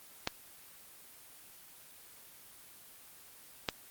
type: clicks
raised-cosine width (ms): 0.2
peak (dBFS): -12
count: 2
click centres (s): 0.274 / 3.688
effects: white hiss -55 dBFS RMS until 3.9 s + Opus 24 kbps